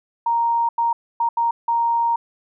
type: tone bursts at uneven times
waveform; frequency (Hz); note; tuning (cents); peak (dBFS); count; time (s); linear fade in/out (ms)
sine; 932.3; A#5; 0; -16; 5; 0.26-0.69 / 0.78-0.93 / 1.2-1.29 / 1.37-1.51 / 1.68-2.16; 5
effects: none